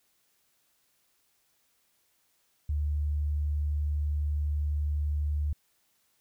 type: tone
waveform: sine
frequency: 74 Hz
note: D2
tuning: 14 cents sharp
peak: -26 dBFS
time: 2.69-5.53 s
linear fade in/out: 5 ms
effects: white hiss -71 dBFS RMS until 6.2 s